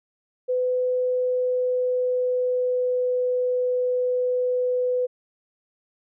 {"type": "tone with pitch glide", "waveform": "sine", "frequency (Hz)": [503, 499.5], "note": ["B4", "B4"], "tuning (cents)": [32, 20], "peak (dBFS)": -20, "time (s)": [0.48, 5.07], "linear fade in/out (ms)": 20, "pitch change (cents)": -12, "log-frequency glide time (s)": [0.95, 3.26], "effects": []}